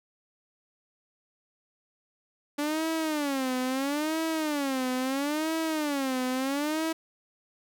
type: tone with vibrato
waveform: sawtooth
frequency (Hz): 286.7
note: D4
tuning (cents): -42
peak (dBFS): -23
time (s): 2.58-6.93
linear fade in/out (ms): 10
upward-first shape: sine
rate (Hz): 0.75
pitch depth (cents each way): 210
effects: none